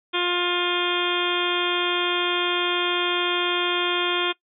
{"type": "harmonic tone with a mistuned harmonic", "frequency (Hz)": 353.1, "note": "F4", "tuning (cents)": 19, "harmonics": [1, 2, 3, 4, 5, 6, 7, 8, 9, 10], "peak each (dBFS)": [-26, -34, -29, -30, -35, -35, -29, -36, -26, -30], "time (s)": [0.13, 4.33], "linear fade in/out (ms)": 20, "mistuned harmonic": 9, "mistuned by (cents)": 21, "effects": ["noise-tail reverb RT60 0.1 s tail -21 dB re dry"]}